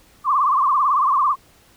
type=tone with vibrato; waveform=sine; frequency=1113 Hz; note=C#6; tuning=7 cents sharp; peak=-14 dBFS; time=0.24-1.36 s; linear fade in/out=50 ms; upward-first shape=triangle; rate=18 Hz; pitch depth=170 cents each way; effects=pink hiss -53 dBFS RMS until 1.76 s